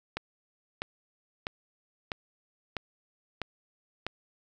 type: click train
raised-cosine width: 0.3 ms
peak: -16 dBFS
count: 7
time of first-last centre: 0.17-4.066 s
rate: 1.54 Hz
effects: none